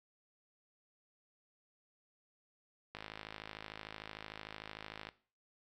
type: click train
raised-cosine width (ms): 0.3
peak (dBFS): -28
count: 115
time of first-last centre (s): 2.95-5.089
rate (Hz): 53.3
effects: noise-tail reverb RT60 0.4 s tail -17 dB re dry